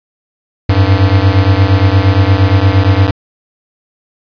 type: beating tone pair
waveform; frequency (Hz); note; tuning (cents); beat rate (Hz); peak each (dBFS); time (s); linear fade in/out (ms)
square; 92.5 / 101.1; F#2 / G#2; 0 / -46; 8.6; -10; 0.69-3.11; 5
effects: resampled to 11025 Hz + 7-bit